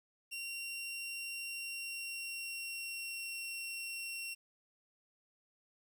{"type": "tone with pitch glide", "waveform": "sawtooth", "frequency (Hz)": [2753, 2731], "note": ["F7", "F7"], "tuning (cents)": [-25, -39], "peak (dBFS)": -37, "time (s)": [0.31, 4.35], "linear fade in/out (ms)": 20, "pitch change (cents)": -14, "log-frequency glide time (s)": [1.51, 3.4], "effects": ["12-bit"]}